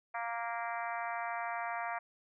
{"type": "harmonic tone with a mistuned harmonic", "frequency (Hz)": 233.1, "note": "A#3", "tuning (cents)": 0, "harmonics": [3, 4, 5, 6, 7, 8, 9, 10], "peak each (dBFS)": [-39, -41, -43, -45, -46, -47, -48, -49], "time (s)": [0.14, 1.99], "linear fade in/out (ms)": 10, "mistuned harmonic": 9, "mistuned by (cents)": -23, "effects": []}